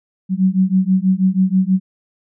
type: beating tone pair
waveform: sine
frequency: 185 / 191.2 Hz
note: F#3 / G3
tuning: 0 / -43 cents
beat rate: 6.2 Hz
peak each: -15 dBFS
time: 0.29-1.8 s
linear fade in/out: 50 ms
effects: none